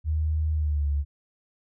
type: tone with pitch glide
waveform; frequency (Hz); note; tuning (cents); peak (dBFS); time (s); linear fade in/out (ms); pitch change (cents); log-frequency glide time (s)
sine; 77.78 to 71.74; D#2 to D2; 0 to -40; -22; 0.04-1.05; 50; -140; 0.53-0.87
effects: none